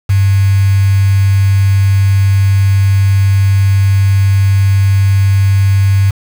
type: tone with quantisation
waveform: sine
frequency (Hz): 98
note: G2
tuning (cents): 0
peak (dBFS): -6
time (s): 0.09-6.11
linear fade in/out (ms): 10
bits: 4
effects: none